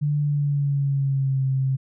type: tone with pitch glide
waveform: sine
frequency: 147 to 133.25 Hz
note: D3 to C3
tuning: +2 to +32 cents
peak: -19 dBFS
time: 0.01-1.77 s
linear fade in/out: 20 ms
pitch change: -170 cents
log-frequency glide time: 0.2-1.44 s
effects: none